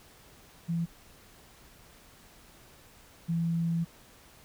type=tone pair in turn; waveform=sine; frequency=168.2 / 167.23 Hz; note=E3 / E3; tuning=+35 / +25 cents; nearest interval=unison; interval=10 cents; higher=first; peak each=-27 / -26 dBFS; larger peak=second; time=0.68-0.86 / 3.28-3.85 s; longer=second; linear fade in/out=20 ms; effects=pink hiss -56 dBFS RMS until 4.44 s